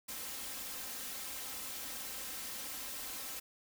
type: noise with comb filter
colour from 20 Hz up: white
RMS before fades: -43 dBFS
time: 0.08-3.4 s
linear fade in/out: 10 ms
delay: 3.8 ms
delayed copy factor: +0.6
effects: none